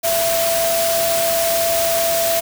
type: tone in noise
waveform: sine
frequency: 669 Hz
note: E5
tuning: 25 cents sharp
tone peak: -17 dBFS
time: 0.03-2.41 s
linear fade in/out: 20 ms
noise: white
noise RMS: -21 dBFS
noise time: 0.03-2.41 s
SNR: +1 dB
effects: none